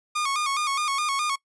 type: tone with vibrato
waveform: sawtooth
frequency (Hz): 1157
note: D6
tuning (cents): -26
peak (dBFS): -20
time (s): 0.15-1.36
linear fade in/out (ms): 10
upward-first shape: square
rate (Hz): 4.8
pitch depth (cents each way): 84
effects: noise-tail reverb RT60 0.1 s tail -22 dB re dry + resampled to 24000 Hz